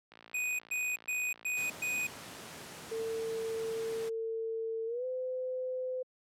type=click train; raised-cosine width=0.3 ms; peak=-36 dBFS; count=142; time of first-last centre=0.12-2.616 s; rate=56.5 Hz
type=tone bursts; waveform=square; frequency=2489 Hz; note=D#7; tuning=in tune; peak=-32 dBFS; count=5; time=0.34-2.07 s; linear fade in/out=5 ms; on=250 ms; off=120 ms
type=noise; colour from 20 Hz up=pink; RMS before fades=-46 dBFS; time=1.56-4.1 s; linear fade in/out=20 ms
type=tone with pitch glide; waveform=sine; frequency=449.9 to 510.9 Hz; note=A4 to C5; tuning=+39 to -41 cents; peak=-33 dBFS; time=2.91-6.03 s; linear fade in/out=10 ms; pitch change=+220 cents; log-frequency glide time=4.86-5.05 s
effects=high-pass 150 Hz 12 dB/octave + low-pass 12000 Hz 12 dB/octave

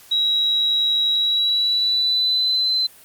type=tone with pitch glide; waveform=sine; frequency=3863 to 4062 Hz; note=B7 to B7; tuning=-39 to +48 cents; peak=-16 dBFS; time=0.11-2.87 s; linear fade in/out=10 ms; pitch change=+87 cents; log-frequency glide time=1.13-2.72 s; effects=white hiss -47 dBFS RMS until 3.04 s + Opus 48 kbps

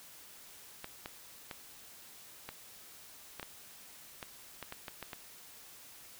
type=clicks; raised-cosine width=0.3 ms; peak=-25 dBFS; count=12; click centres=0.844 / 1.059 / 1.512 / 2.49 / 3.397 / 3.429 / 4.228 / 4.627 / 4.724 / 4.882 / 5.027 / 5.132 s; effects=white hiss -54 dBFS RMS until 6.19 s

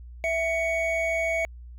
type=tone pair together; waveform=triangle; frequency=659 / 2237 Hz; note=E5 / C#7; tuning=-1 / +15 cents; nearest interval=octave + major sixth; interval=2116 cents; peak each=-24 / -25 dBFS; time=0.24-1.45 s; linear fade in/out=0 ms; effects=added 60 Hz sine -40 dBFS peak until 1.78 s

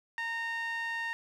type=tone with band-pass filter; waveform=sawtooth; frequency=921 Hz; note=A#5; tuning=21 cents flat; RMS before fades=-35 dBFS; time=0.18-1.13 s; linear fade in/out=0 ms; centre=1900 Hz; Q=2.6; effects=none

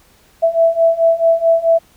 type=beating tone pair; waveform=sine; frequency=659.3 / 663.9 Hz; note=E5 / E5; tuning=0 / +12 cents; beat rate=4.6 Hz; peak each=-14 / -12 dBFS; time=0.42-1.79 s; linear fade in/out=20 ms; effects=pink hiss -51 dBFS RMS until 1.96 s

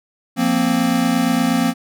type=chord; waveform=square; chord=F suspended fourth; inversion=none; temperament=equal; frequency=174.61 / 233.1 / 261.6 Hz; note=F3 / Bb3 / C4; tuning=0 / 0 / 0 cents; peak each=-23 / -19 / -19 dBFS; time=0.36-1.74 s; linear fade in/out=50 ms; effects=none

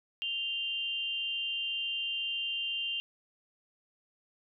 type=tone pair together; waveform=sine; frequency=2794 / 3136 Hz; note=F7 / G7; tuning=0 / 0 cents; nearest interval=major second; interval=200 cents; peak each=-33 / -36 dBFS; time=0.22-3 s; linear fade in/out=0 ms; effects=none

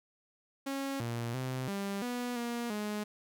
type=tone with pitch steps; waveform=sawtooth; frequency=273.7 / 117.7 / 129.3 / 198.6 / 244.7 / 237.4 / 209.6 Hz; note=C#4 / A#2 / C3 / G3 / B3 / A#3 / G#3; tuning=-22 / +17 / -20 / +23 / -16 / +32 / +16 cents; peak=-30 dBFS; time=0.66-3.04 s; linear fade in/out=10 ms; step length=340 ms; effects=none

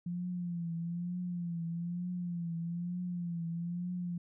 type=tone with vibrato; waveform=sine; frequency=173 Hz; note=F3; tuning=16 cents flat; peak=-34 dBFS; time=0.06-4.18 s; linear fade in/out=5 ms; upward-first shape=triangle; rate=1.1 Hz; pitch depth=72 cents each way; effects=none

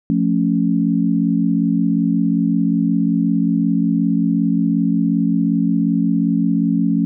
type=chord; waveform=sine; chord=F augmented; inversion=none; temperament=equal; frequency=174.61 / 220 / 277.2 Hz; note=F3 / A3 / C#4; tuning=0 / 0 / 0 cents; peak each=-18 dBFS; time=0.1-7.05 s; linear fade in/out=0 ms; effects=none

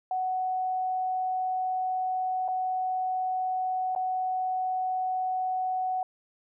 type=tone with dropouts; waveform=sine; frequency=744 Hz; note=F#5; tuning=9 cents sharp; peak=-26 dBFS; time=0.11-6.03 s; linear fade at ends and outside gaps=2 ms; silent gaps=2.48-2.485 / 3.951-3.961 s; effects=none

